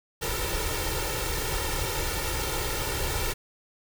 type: noise with comb filter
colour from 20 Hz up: pink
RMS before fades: -29 dBFS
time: 0.21-3.34 s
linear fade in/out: 20 ms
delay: 2.2 ms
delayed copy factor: +0.85
effects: none